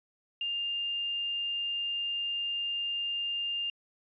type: tone with quantisation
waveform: sine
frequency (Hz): 2805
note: F7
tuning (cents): +7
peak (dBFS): -30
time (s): 0.41-3.7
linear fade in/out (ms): 2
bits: 10
effects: resampled to 11025 Hz